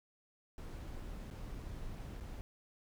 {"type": "noise with dropouts", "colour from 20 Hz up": "brown", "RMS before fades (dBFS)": -45, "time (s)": [0.58, 2.41], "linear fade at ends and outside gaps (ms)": 0, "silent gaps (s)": [[0.703, 0.706], [1.302, 1.311], [1.546, 1.55], [2.201, 2.208]], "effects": []}